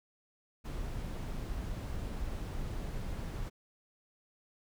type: noise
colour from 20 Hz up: brown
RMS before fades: -38 dBFS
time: 0.64-3.5 s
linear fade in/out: 20 ms
effects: none